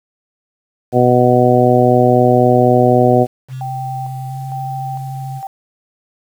harmonic tone, 123.9 Hz, B2, 6 cents sharp, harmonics 1 / 2 / 3 / 4 / 5 / 6, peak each -15 / -15 / -15 / -15 / -15 / -15 dBFS, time 0.92-3.27 s, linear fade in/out 50 ms
sine tone with pitch glide, 130 to 133.65 Hz, C3 to C3, -11 to +37 cents, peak -23 dBFS, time 3.48-5.42 s, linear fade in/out 50 ms, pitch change +48 cents, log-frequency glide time 4.29-4.35 s
sine tone with tremolo, 780 Hz, G5, 9 cents flat, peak -22 dBFS, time 3.61-5.47 s, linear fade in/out 2 ms, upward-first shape square, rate 1.1 Hz, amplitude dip 50%
effects 7-bit

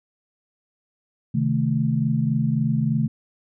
sine chord, A diminished, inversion first, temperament equal with one note detuned, 132.1 / 155.56 / 220 Hz, C3 / Eb3 / A3, +17 / 0 / 0 cents, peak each -23 dBFS, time 1.34-3.08 s, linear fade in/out 10 ms, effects none

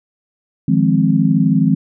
sine chord, F minor seventh, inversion third, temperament equal, 155.56 / 174.61 / 207.7 / 261.6 Hz, Eb3 / F3 / Ab3 / C4, 0 / 0 / 0 / 0 cents, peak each -16 dBFS, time 0.68-1.75 s, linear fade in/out 5 ms, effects none

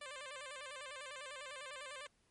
10% pulse tone with vibrato, 554.4 Hz, C#5, in tune, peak -38 dBFS, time 0.01-2.07 s, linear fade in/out 5 ms, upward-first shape square, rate 10 Hz, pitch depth 95 cents each way, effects pink hiss -75 dBFS RMS until 2.3 s + MP3 48 kbps

